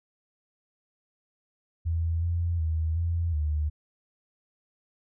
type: tone with pitch steps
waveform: sine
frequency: 82.8 / 85.4 / 80.1 / 84.5 / 75.6 Hz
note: E2 / F2 / E2 / E2 / D#2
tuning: +8 / -38 / -49 / +43 / -49 cents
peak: -24 dBFS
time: 1.85-3.7 s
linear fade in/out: 20 ms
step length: 370 ms
effects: none